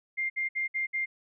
sine tone bursts, 2108 Hz, C7, 12 cents sharp, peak -27 dBFS, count 5, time 0.17-1.06 s, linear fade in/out 20 ms, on 130 ms, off 60 ms, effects none

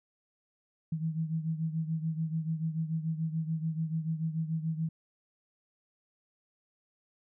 sine beating tone pair, 159.2 / 166.1 Hz, D#3 / E3, +40 / +13 cents, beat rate 6.9 Hz, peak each -31 / -36 dBFS, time 0.92-4.89 s, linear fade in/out 5 ms, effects none

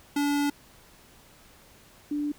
square / sine tone pair in turn, 287.8 / 293.7 Hz, D4 / D4, -35 / 0 cents, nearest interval unison, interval 35 cents, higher second, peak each -24 / -26 dBFS, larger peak first, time 0.16-0.5 / 2.11-2.32 s, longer first, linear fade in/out 5 ms, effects pink hiss -55 dBFS RMS until 2.38 s

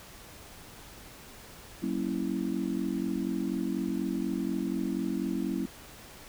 sine chord, F# dominant seventh, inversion none, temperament equal with one note detuned, 188.99 / 233.1 / 277.2 / 329.6 Hz, F#3 / A#3 / C#4 / E4, +37 / 0 / 0 / 0 cents, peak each -34 dBFS, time 1.82-5.66 s, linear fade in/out 10 ms, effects pink hiss -49 dBFS RMS until 6.28 s

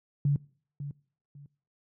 sine tone with echo, 142.8 Hz, D3, 48 cents flat, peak -21 dBFS, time 0.25-0.36 s, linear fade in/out 2 ms, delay 550 ms, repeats 2, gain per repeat -12 dB, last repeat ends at 1.46 s, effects noise-tail reverb RT60 0.5 s tail -23 dB re dry + high-pass 80 Hz 12 dB/octave

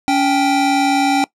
square tone pair together, 281.2 / 784 Hz, C#4 / G5, +25 / 0 cents, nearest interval octave + tritone, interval 1775 cents, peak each -16 dBFS, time 0.08-1.24 s, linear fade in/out 0 ms, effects noise-tail reverb RT60 0.1 s tail -21 dB re dry + low-pass 8000 Hz 12 dB/octave

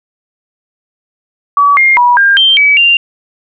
sine tone with pitch steps, 1142 / 2123 / 971 / 1603 / 3148 / 2284 / 2784 Hz, D6 / C7 / B5 / G6 / G7 / D7 / F7, -49 / +25 / -30 / +38 / +7 / -49 / -6 cents, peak -4 dBFS, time 1.57-2.97 s, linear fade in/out 2 ms, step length 200 ms, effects none

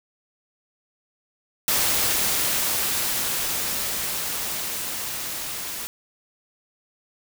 white noise with level ramp, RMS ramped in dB -21 to -32 dBFS, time 1.68-5.87 s, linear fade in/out 0 ms, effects none

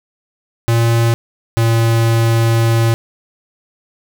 square tone pair in turn, 116 / 114.67 Hz, A#2 / A#2, -8 / -28 cents, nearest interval unison, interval 20 cents, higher first, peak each -11 dBFS, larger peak neither, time 0.68-1.14 / 1.57-2.94 s, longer second, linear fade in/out 0 ms, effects none

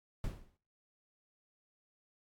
brown noise with exponential decay, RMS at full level -35 dBFS, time 0.24-0.57 s, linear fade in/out 1 ms, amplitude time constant 71 ms, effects noise-tail reverb RT60 0.5 s tail -23 dB re dry + AAC 64 kbps

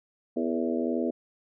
harmonic tone with a mistuned harmonic, 82.41 Hz, E2, in tune, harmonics 3 / 4 / 5 / 6 / 7 / 8, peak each -29 / -31 / -33 / -35 / -36 / -37 dBFS, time 0.36-1.11 s, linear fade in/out 10 ms, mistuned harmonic 6, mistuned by -42 cents, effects none

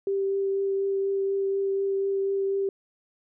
sine tone with vibrato, 392 Hz, G4, in tune, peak -23 dBFS, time 0.07-2.69 s, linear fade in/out 2 ms, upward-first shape triangle, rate 4.1 Hz, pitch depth 11 cents each way, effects none

